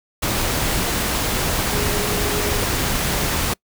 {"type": "tone in noise", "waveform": "sine", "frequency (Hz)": 414.4, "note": "G#4", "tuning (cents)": -4, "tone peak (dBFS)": -27, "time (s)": [1.72, 2.64], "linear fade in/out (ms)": 10, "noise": "pink", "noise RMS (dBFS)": -21, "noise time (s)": [0.22, 3.54], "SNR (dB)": -9, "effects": ["noise-tail reverb RT60 0.1 s tail -26 dB re dry"]}